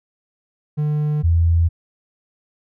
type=tone pair in turn; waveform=triangle / sine; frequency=150 / 83.87 Hz; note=D3 / E2; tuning=+37 / +30 cents; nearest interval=minor seventh; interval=1007 cents; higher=first; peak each=-15 / -12 dBFS; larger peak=second; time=0.77-1.23 / 1.23-1.69 s; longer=neither; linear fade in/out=20 ms; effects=none

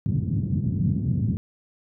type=band-pass noise; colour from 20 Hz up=pink; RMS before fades=-24 dBFS; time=0.06-1.37 s; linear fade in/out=0 ms; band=100 to 200 Hz; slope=24 dB/octave; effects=none

